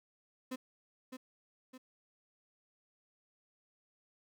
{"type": "tone with echo", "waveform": "35% pulse", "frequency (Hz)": 257.4, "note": "C4", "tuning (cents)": -28, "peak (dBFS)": -36, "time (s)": [0.51, 0.56], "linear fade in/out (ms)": 10, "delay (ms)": 610, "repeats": 2, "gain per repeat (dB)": -6, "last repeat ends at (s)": 1.78, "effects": []}